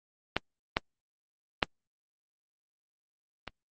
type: clicks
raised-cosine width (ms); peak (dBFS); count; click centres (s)
0.3; -9 / -8 / -6 / -21; 4; 0.366 / 0.769 / 1.628 / 3.477
effects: Opus 24 kbps